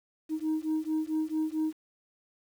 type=beating tone pair; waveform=sine; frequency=311.1 / 315.6 Hz; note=D#4 / D#4; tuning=0 / +25 cents; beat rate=4.5 Hz; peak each=-29 dBFS; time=0.29-1.74 s; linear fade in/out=50 ms; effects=tanh soft clip ceiling -24 dBFS + 9-bit